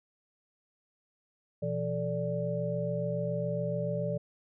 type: tone cluster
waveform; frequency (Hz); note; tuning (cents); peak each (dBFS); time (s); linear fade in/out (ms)
sine; 122.3 / 169.4 / 437.9 / 584; B2 / E3 / A4 / D5; -16 / +48 / -8 / -10; -36 / -34 / -38 / -33; 1.62-4.18; 10
effects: none